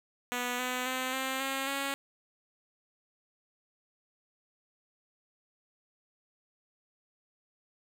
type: tone with pitch steps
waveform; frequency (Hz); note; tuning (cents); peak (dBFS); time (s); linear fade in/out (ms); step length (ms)
5% pulse; 246 / 251.7 / 257.6 / 263.7 / 269.8 / 276.1; B3 / B3 / C4 / C4 / C#4 / C#4; -7 / +33 / -27 / +14 / -47 / -7; -20; 0.32-1.94; 0; 270
effects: none